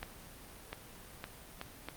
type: accelerating click train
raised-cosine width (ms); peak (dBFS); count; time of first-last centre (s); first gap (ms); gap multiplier
0.3; -23; 5; 0.03-1.886; 700; 0.73
effects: pink hiss -52 dBFS RMS until 1.96 s + Opus 32 kbps